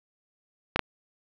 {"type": "clicks", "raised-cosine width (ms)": 0.3, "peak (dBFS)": -6, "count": 2, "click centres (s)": [0.76, 0.793], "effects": ["low-pass 4000 Hz 12 dB/octave", "8-bit"]}